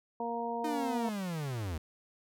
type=harmonic tone; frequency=234.1 Hz; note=A#3; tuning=8 cents sharp; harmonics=1 / 2 / 3 / 4; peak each=-40 / -38 / -38 / -37 dBFS; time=0.2-1.09 s; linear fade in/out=2 ms
type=linear sweep; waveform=45% pulse; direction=down; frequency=311.1 to 73.6 Hz; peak=-34 dBFS; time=0.64-1.78 s; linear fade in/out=5 ms
effects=none